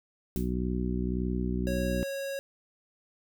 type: harmonic tone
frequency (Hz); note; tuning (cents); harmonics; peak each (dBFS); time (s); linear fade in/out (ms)
61.74; B1; 0; 1 / 2 / 3 / 4 / 5 / 6; -32 / -39 / -32 / -35 / -39 / -37; 0.36-2.03; 0
type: noise with exponential decay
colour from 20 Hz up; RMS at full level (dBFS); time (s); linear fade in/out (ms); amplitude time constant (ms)
blue; -39; 0.36-0.54; 1; 39
type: tone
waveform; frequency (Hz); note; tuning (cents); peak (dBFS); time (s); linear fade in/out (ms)
square; 550; C#5; -14; -33; 1.67-2.39; 0
effects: none